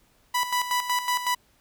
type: tone with tremolo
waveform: sawtooth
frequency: 987.8 Hz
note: B5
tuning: in tune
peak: -18 dBFS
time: 0.34-1.35 s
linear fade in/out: 10 ms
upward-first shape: square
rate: 5.4 Hz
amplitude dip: 65%
effects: pink hiss -63 dBFS RMS until 1.6 s